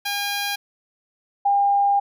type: tone pair in turn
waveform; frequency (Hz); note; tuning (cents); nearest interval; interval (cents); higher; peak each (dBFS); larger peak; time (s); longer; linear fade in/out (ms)
10% pulse / sine; 810 / 803.5; G#5 / G5; -43 / +43; unison; 14; first; -15; neither; 0.05-0.56 / 1.45-2; second; 10
effects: none